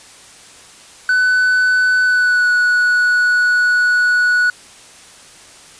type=tone with pitch glide; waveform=triangle; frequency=1500 to 1470 Hz; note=F#6 to F#6; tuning=+23 to -12 cents; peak=-9 dBFS; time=1.09-4.5 s; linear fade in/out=2 ms; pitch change=-35 cents; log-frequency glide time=2.04-2.5 s; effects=white hiss -41 dBFS RMS until 5.79 s + resampled to 22050 Hz